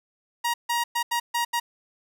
sawtooth tone bursts at uneven times, 946 Hz, A#5, 25 cents sharp, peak -19 dBFS, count 6, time 0.44-0.54 / 0.69-0.84 / 0.95-1.03 / 1.11-1.2 / 1.34-1.45 / 1.53-1.6 s, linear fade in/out 10 ms, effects none

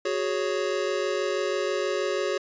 square chord, F# suspended second, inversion none, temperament just, 370 / 416.2 / 555 Hz, F#4 / G#4 / C#5, 0 / +4 / +2 cents, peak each -30 dBFS, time 0.05-2.38 s, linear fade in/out 5 ms, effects resampled to 16000 Hz

